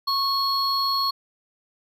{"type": "tone pair together", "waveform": "triangle", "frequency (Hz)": [1100, 4333], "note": ["C#6", "C#8"], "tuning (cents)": [-14, -40], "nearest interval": "2 octaves", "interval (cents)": 2374, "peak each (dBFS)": -22, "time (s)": [0.07, 1.11], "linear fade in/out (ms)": 10, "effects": []}